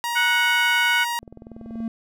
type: tone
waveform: sawtooth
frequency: 946 Hz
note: A#5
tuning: 25 cents sharp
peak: -20 dBFS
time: 0.04-1.19 s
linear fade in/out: 0 ms
type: harmonic tone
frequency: 737 Hz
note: F#5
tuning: 7 cents flat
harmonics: 2 / 3 / 4 / 5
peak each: -20 / -23 / -25 / -35 dBFS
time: 0.15-1.05 s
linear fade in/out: 20 ms
type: tone with exponential growth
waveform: triangle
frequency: 226.9 Hz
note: A#3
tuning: 47 cents flat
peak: -21 dBFS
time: 1.19-1.88 s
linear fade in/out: 2 ms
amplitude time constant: 150 ms
type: click train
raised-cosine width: 2 ms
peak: -26 dBFS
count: 13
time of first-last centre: 1.23-1.804 s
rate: 20.9 Hz
effects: none